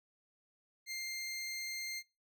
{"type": "tone", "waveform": "20% pulse", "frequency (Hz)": 2105, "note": "C7", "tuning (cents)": 10, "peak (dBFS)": -34, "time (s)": [0.86, 2.03], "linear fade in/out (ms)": 50, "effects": ["noise-tail reverb RT60 0.3 s tail -24 dB re dry"]}